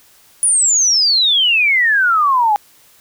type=exponential sweep; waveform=sine; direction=down; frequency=9956 to 810 Hz; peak=-10 dBFS; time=0.43-2.56 s; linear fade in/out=0 ms; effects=white hiss -49 dBFS RMS until 3 s